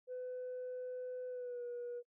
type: tone with pitch glide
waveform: sine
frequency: 503 to 483.1 Hz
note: B4 to B4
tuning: +32 to -38 cents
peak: -39 dBFS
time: 0.07-2.03 s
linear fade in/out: 50 ms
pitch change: -70 cents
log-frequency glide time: 1.28-1.63 s
effects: noise-tail reverb RT60 0.1 s tail -22 dB re dry + tanh soft clip ceiling -38 dBFS